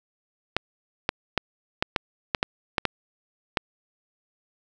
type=clicks; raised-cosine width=0.3 ms; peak=-5 dBFS; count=10; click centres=0.566 / 1.091 / 1.377 / 1.825 / 1.962 / 2.348 / 2.429 / 2.782 / 2.853 / 3.572 s; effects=none